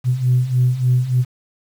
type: beating tone pair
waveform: sine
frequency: 123.47 / 126.87 Hz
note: B2 / B2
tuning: 0 / +47 cents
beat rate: 3.4 Hz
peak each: -18 / -14 dBFS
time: 0.04-1.25 s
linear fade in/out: 50 ms
effects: tanh soft clip ceiling -7 dBFS + 7-bit